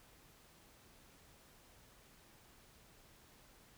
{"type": "silence", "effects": ["pink hiss -64 dBFS RMS until 3.77 s"]}